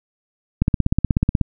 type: click train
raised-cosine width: 5 ms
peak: -3 dBFS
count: 14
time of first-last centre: 0.62-1.413 s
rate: 16.4 Hz
effects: none